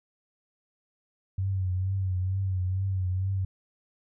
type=tone with vibrato; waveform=sine; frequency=94.1 Hz; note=F#2; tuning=30 cents sharp; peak=-25 dBFS; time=1.38-3.45 s; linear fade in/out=5 ms; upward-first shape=triangle; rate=2.2 Hz; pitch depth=65 cents each way; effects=none